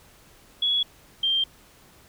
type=tone pair in turn; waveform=sine; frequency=3368 / 3171 Hz; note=G#7 / G7; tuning=+24 / +19 cents; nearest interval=minor second; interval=105 cents; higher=first; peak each=-20 dBFS; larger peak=neither; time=0.62-0.83 / 1.23-1.44 s; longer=neither; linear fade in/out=5 ms; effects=pink hiss -54 dBFS RMS until 2.08 s